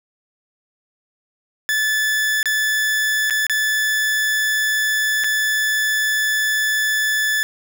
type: tone with dropouts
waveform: 40% pulse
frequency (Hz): 1737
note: A6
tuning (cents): -23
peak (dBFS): -16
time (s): 1.69-7.43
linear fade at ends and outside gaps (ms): 0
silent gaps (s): 2.429-2.457 / 3.299-3.307 / 3.467-3.497 / 5.238-5.243
effects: none